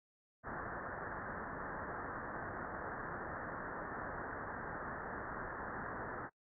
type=low-pass noise; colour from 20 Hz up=white; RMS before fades=-44 dBFS; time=0.43-6.3 s; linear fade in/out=50 ms; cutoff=1800 Hz; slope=96 dB/octave; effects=noise-tail reverb RT60 0.1 s tail -24 dB re dry